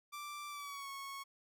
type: tone with pitch glide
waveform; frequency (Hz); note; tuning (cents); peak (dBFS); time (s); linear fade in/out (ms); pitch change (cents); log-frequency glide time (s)
sawtooth; 1174 to 1101.7; D6 to C#6; -1 to -11; -40; 0.12-1.24; 20; -110; 0.49-0.89
effects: none